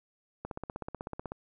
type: click train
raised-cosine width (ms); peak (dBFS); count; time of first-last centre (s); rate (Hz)
1; -23; 15; 0.45-1.32; 16.1
effects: none